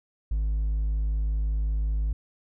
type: tone with hard clipping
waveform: sine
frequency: 52.7 Hz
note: G#1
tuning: 26 cents sharp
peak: -24 dBFS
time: 0.31-2.13 s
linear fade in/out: 5 ms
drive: 2 dB
effects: none